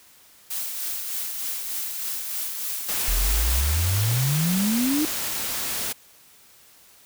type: noise with tremolo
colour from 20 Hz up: blue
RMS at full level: -28 dBFS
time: 0.5-3.61 s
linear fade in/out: 10 ms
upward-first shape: triangle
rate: 3.3 Hz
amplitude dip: 40%
type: noise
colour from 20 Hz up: white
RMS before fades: -28 dBFS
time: 2.88-5.93 s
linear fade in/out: 10 ms
type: exponential sweep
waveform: sine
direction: up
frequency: 38.89 to 315.5 Hz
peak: -20 dBFS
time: 3.08-5.05 s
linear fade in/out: 0 ms
effects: white hiss -53 dBFS RMS until 7.05 s